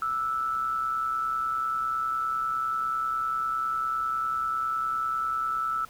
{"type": "tone with amplitude modulation", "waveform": "sine", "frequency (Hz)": 1318.5, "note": "E6", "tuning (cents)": 0, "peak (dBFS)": -23, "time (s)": [0.02, 5.85], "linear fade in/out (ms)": 2, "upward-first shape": "sine", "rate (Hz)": 130, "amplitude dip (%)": 55, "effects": ["pink hiss -52 dBFS RMS until 5.89 s"]}